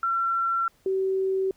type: tone pair in turn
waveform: sine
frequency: 1357 / 382.1 Hz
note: E6 / G4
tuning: +50 / -44 cents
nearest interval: octave + minor seventh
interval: 2194 cents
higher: first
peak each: -22 dBFS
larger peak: neither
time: 0.03-0.68 / 0.86-1.51 s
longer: neither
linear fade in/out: 2 ms
effects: pink hiss -63 dBFS RMS until 1.56 s